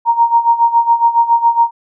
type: tone with tremolo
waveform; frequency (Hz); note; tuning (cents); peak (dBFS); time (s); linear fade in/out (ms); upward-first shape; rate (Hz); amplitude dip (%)
sine; 932.3; A#5; 0; -5; 0.05-1.71; 50; sine; 7.2; 80
effects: none